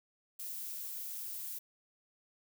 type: noise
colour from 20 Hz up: violet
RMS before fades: -42 dBFS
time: 0.39-1.59 s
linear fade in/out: 10 ms
effects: none